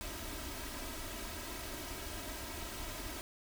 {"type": "noise with comb filter", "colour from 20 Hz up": "pink", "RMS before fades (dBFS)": -43, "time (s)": [0.01, 3.21], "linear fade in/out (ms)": 0, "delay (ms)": 3.1, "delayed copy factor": 0.7, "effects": []}